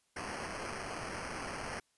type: noise with sample-and-hold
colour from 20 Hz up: white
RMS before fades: -41 dBFS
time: 0.16-1.8 s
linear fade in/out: 5 ms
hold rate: 3675 Hz
effects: white hiss -75 dBFS RMS until 1.97 s + resampled to 24000 Hz